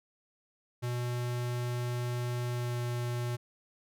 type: tone with pitch glide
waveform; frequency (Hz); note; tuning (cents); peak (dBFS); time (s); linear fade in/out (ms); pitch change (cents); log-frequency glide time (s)
square; 122 to 121.09; B2 to B2; -21 to -34; -32; 0.82-3.37; 20; -13; 2.49-2.79
effects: none